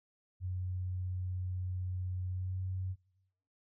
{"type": "tone with pitch glide", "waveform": "sine", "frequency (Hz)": [91.6, 93.31], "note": ["F#2", "F#2"], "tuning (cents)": [-17, 15], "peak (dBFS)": -34, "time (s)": [0.4, 2.96], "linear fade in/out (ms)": 50, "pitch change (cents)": 32, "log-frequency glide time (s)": [2.29, 2.6], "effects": ["noise-tail reverb RT60 1.0 s tail -25 dB re dry"]}